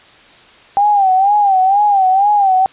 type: tone with vibrato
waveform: sine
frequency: 789 Hz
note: G5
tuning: 11 cents sharp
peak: -8 dBFS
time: 0.77-2.66 s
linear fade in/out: 0 ms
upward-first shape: sine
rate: 2.1 Hz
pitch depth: 100 cents each way
effects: white hiss -43 dBFS RMS until 2.72 s + resampled to 8000 Hz